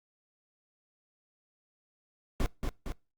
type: noise with echo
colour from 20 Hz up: brown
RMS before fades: -27 dBFS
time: 2.4-2.46 s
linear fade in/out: 0 ms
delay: 230 ms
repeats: 2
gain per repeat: -4 dB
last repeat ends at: 2.92 s
effects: noise-tail reverb RT60 0.3 s tail -26 dB re dry + Opus 48 kbps